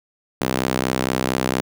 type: tone with high-pass filter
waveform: sawtooth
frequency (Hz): 64.3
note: C2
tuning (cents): -30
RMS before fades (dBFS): -22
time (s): 0.41-1.61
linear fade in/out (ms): 0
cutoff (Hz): 220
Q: 0.77
effects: none